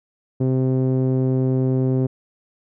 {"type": "tone with low-pass filter", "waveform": "sawtooth", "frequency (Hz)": 130, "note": "C3", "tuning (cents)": -11, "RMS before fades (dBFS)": -19, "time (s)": [0.4, 2.07], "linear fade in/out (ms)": 10, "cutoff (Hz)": 390, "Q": 1.6, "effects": []}